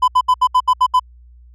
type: tone bursts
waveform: triangle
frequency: 1007 Hz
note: B5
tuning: 33 cents sharp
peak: -7 dBFS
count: 8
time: 0.02-0.997 s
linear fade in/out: 10 ms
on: 60 ms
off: 71 ms
effects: added 60 Hz sine -41 dBFS peak until 1.54 s